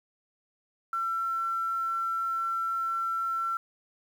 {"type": "tone", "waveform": "sine", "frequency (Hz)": 1349, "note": "E6", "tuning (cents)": 40, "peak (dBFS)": -27, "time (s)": [0.93, 3.57], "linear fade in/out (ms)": 2, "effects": ["9-bit"]}